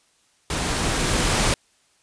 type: noise with level ramp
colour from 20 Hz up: pink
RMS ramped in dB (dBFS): -25 to -19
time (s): 0.5-1.54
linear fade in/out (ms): 2
effects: white hiss -62 dBFS RMS until 2.02 s + resampled to 22050 Hz